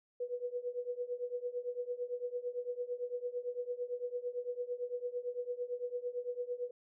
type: tone with tremolo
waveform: sine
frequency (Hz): 490.1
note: B4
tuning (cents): -13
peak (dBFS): -32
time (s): 0.2-6.71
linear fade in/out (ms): 5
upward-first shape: triangle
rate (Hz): 8.9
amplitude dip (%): 95
effects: none